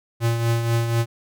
square tone with tremolo, 116.2 Hz, A#2, 5 cents flat, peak -17 dBFS, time 0.2-1.06 s, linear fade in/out 50 ms, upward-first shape triangle, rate 4.1 Hz, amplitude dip 55%, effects none

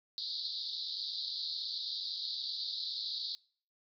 pink band-pass noise, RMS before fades -39 dBFS, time 0.18-3.35 s, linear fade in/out 0 ms, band 3700 to 4800 Hz, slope 96 dB/octave, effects noise-tail reverb RT60 0.5 s tail -25 dB re dry

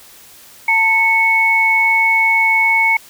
sine tone pair together, 899.4 / 2207 Hz, A5 / C#7, +38 / -8 cents, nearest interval octave + major third, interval 1554 cents, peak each -17 / -11 dBFS, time 0.68-2.97 s, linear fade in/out 5 ms, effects white hiss -42 dBFS RMS until 3.09 s

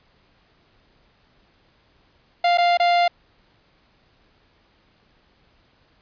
45% pulse tone with dropouts, 698.5 Hz, F5, in tune, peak -15 dBFS, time 2.44-3.08 s, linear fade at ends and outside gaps 5 ms, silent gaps 2.575-2.582 / 2.773-2.798 s, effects pink hiss -60 dBFS RMS until 6.01 s + resampled to 11025 Hz

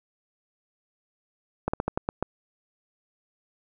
slowing click train, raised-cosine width 1 ms, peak -11 dBFS, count 7, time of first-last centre 1.68-2.226 s, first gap 55 ms, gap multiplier 1.2, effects none

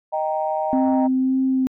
sine chord, Eb major, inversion none, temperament equal, 622.3 / 784 / 932.3 Hz, Eb5 / G5 / Bb5, 0 / 0 / 0 cents, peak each -23 / -24 / -27 dBFS, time 0.12-1.08 s, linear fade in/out 20 ms
sine tone with vibrato, 261.6 Hz, C4, in tune, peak -16 dBFS, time 0.73-1.67 s, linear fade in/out 0 ms, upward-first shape sine, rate 1.8 Hz, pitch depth 12 cents each way
effects tanh soft clip ceiling -8 dBFS

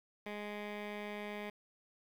15% pulse tone with low-pass filter, 207.7 Hz, G#3, in tune, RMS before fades -43 dBFS, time 0.26-1.5 s, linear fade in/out 5 ms, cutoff 2600 Hz, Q 2.3, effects 10-bit

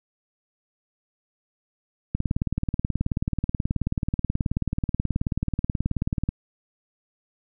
click train, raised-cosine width 5 ms, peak -11 dBFS, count 78, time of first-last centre 2.15-6.29 s, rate 18.6 Hz, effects none

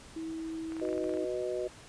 sine tone with pitch glide, 323.4 to 319.7 Hz, E4 to D#4, -33 to +47 cents, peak -35 dBFS, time 0.16-1.25 s, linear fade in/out 5 ms, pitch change -20 cents, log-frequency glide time 0.73-0.93 s
clicks, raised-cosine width 0.5 ms, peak -31 dBFS, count 11, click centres 0.721 / 0.767 / 0.798 / 0.852 / 0.889 / 0.929 / 0.979 / 1.041 / 1.094 / 1.138 / 1.172 s
sine chord, B major, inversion second, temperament just, 370.4 / 493.9 / 617.4 Hz, F#4 / B4 / D#5, +2 / 0 / -14 cents, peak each -34 / -37 / -36 dBFS, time 0.81-1.68 s, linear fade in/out 10 ms
effects pink hiss -52 dBFS RMS until 1.88 s + resampled to 22050 Hz

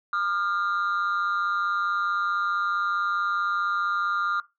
sine tone pair together, 1210.4 / 1395 Hz, D#6 / F6, -48 / -2 cents, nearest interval major second, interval 246 cents, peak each -24 / -24 dBFS, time 0.13-4.4 s, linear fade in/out 2 ms, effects noise-tail reverb RT60 0.2 s tail -17 dB re dry + tanh soft clip ceiling -20 dBFS

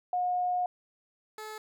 sine / 15% pulse tone pair in turn, 721 / 431.4 Hz, F#5 / A4, -45 / -34 cents, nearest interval major sixth, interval 889 cents, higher first, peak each -26 / -33 dBFS, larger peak first, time 0.13-0.66 / 1.38-1.58 s, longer first, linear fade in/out 2 ms, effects none

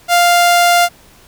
sawtooth tone, 698.5 Hz, F5, in tune, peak -4 dBFS, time 0.08-0.89 s, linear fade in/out 50 ms, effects pink hiss -45 dBFS RMS until 1.27 s

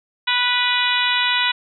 harmonic tone with a mistuned harmonic, 492 Hz, B4, 7 cents flat, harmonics 2 / 3 / 4 / 5 / 6 / 7 / 8, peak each -24 / -24 / -24 / -24 / -24 / -24 / -24 dBFS, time 0.27-1.52 s, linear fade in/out 10 ms, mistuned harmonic 8, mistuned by -28 cents, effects none

